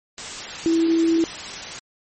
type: tone in noise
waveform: sine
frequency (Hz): 329.6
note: E4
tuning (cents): 0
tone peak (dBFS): -15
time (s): 0.66-1.24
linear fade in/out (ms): 0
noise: white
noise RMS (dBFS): -32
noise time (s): 0.18-1.79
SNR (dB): +14
effects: MP3 32 kbps